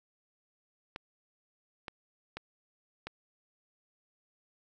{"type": "clicks", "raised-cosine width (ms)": 0.3, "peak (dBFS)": -23, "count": 4, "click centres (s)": [0.961, 1.882, 2.37, 3.07], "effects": []}